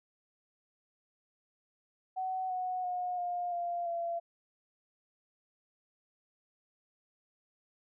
sine tone with pitch steps, 750 / 735.8 / 721.9 / 708.3 / 694.9 / 681.8 Hz, F#5 / F#5 / F#5 / F5 / F5 / F5, +23 / -10 / -43 / +24 / -9 / -42 cents, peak -32 dBFS, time 2.16-4.2 s, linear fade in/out 20 ms, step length 340 ms, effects none

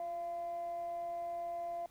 sine tone with frequency modulation, 686 Hz, F5, 31 cents flat, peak -36 dBFS, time 0-1.86 s, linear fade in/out 2 ms, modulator 336 Hz, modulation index 0.2, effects tanh soft clip ceiling -33 dBFS + pink hiss -66 dBFS RMS until 1.9 s

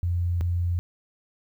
sine tone pair in turn, 87.31 / 87.31 Hz, F2 / F2, 0 / 0 cents, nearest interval unison, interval 0 cents, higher neither, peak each -22 dBFS, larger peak neither, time 0.03-0.41 / 0.41-0.79 s, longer neither, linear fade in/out 0 ms, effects 10-bit

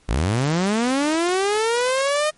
sawtooth linear sweep, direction up, 46.25 to 619 Hz, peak -14 dBFS, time 0.08-2.31 s, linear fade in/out 20 ms, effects pink hiss -57 dBFS RMS until 2.37 s + MP3 48 kbps

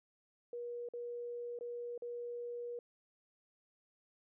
sine tone with dropouts, 479.3 Hz, A#4, 48 cents sharp, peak -40 dBFS, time 0.53-2.79 s, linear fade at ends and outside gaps 2 ms, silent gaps 0.888-0.936 / 1.589-1.609 / 1.978-2.021 s, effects none

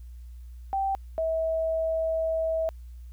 sine tone pair in turn, 780 / 647.2 Hz, G5 / E5, -9 / -32 cents, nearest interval minor third, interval 323 cents, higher first, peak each -24 / -24 dBFS, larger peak neither, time 0.73-0.95 / 1.18-2.69 s, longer second, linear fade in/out 0 ms, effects added 60 Hz sine -40 dBFS peak until 3.12 s + white hiss -68 dBFS RMS until 3.12 s

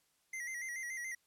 square tone with vibrato, 1998 Hz, B6, 20 cents sharp, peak -40 dBFS, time 0.33-1.15 s, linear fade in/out 5 ms, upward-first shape square, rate 7 Hz, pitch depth 67 cents each way, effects white hiss -75 dBFS RMS until 1.26 s + low-pass 12000 Hz 12 dB/octave

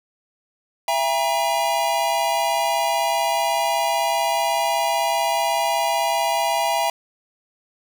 square tone cluster, 671 / 807 / 952 Hz, E5 / G#5 / A#5, +31 / -50 / +36 cents, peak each -24 dBFS, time 0.88-6.9 s, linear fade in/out 2 ms, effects none

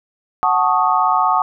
sine chord, D# half-diminished seventh, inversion first, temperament equal, 740 / 880 / 1108.7 / 1244.5 Hz, F#5 / A5 / C#6 / D#6, 0 / 0 / 0 / 0 cents, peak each -18 dBFS, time 0.43-1.42 s, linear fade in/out 0 ms, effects none

